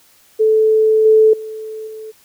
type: tone with level steps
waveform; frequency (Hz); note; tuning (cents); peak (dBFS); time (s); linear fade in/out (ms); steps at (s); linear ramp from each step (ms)
sine; 436.7; A4; -13; -9 / -6 / -25 / -28; 0.39-2.12; 20; 1.05 / 1.33 / 1.87; 5
effects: white hiss -51 dBFS RMS until 2.24 s